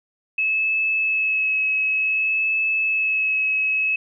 sine tone with vibrato, 2588 Hz, E7, 32 cents flat, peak -18 dBFS, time 0.38-3.96 s, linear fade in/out 5 ms, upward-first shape sine, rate 0.55 Hz, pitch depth 14 cents each way, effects none

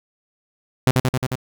sawtooth tone with echo, 128.6 Hz, C3, 30 cents flat, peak -8 dBFS, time 0.87-0.91 s, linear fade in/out 0 ms, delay 89 ms, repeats 5, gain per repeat -2 dB, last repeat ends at 1.355 s, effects none

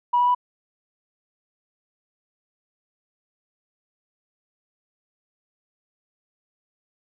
sine tone with pitch steps, 971 / 978.3 / 985.7 Hz, B5 / B5 / B5, -30 / -17 / -4 cents, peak -15 dBFS, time 0.13-0.349 s, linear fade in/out 10 ms, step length 73 ms, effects tanh soft clip ceiling -11 dBFS

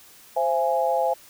sine chord, C augmented, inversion none, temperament equal with one note detuned, 523.3 / 673.9 / 830.6 Hz, C5 / E5 / G#5, 0 / +38 / 0 cents, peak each -24 dBFS, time 0.36-1.14 s, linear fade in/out 10 ms, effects white hiss -50 dBFS RMS until 1.29 s

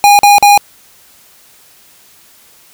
square tone bursts, 817 Hz, G#5, 29 cents flat, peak -3 dBFS, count 3, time 0.04-0.576 s, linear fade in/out 0 ms, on 150 ms, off 43 ms, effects white hiss -44 dBFS RMS until 2.73 s

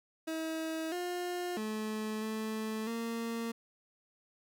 30% pulse tone with pitch steps, 320.8 / 355.7 / 216.1 / 218.6 / 230.2 Hz, E4 / F4 / A3 / A3 / A#3, -47 / +32 / -31 / -11 / -22 cents, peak -32 dBFS, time 0.27-3.52 s, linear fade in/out 10 ms, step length 650 ms, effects none

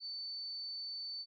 sine tone, 4522 Hz, C#8, 34 cents sharp, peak -40 dBFS, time 0-1.26 s, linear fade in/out 50 ms, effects AAC 32 kbps

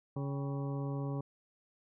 harmonic tone with a mistuned harmonic, 139.7 Hz, C#3, 14 cents sharp, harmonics 1 / 2 / 3 / 4 / 6 / 7 / 8, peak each -35 / -41 / -45 / -47 / -51 / -52 / -53 dBFS, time 0.16-1.21 s, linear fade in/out 5 ms, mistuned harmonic 6, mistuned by -100 cents, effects none

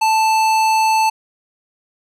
sine tone with hard clipping, 880 Hz, A5, in tune, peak -14 dBFS, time 0.01-1.1 s, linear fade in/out 10 ms, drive 17 dB, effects none

